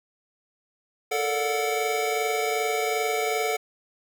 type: tone cluster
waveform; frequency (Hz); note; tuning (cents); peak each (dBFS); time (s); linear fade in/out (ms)
square; 439.6 / 462.2 / 581 / 726 / 2290; A4 / A#4 / D5 / F#5 / D7; -2 / -15 / -19 / -33 / -44; -28 / -37 / -35 / -29 / -33; 1.11-3.57; 10
effects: none